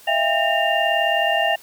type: tone cluster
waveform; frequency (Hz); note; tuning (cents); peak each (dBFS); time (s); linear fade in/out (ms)
sine; 646 / 685 / 799 / 1822 / 2794; E5 / F5 / G5 / A#6 / F7; -35 / -34 / +33 / -40 / 0; -23; 0.07-1.56; 10
effects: white hiss -47 dBFS RMS until 1.62 s